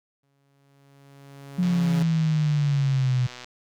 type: tone with exponential growth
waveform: sawtooth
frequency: 139.2 Hz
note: C#3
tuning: 8 cents sharp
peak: -24 dBFS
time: 0.23-2.03 s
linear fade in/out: 5 ms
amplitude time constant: 390 ms
type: linear sweep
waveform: sine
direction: down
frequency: 180.8 to 123.47 Hz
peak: -19 dBFS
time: 1.58-3.27 s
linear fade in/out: 10 ms
type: click train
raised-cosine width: 0.2 ms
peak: -22 dBFS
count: 226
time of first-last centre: 1.63-3.445 s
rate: 124 Hz
effects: none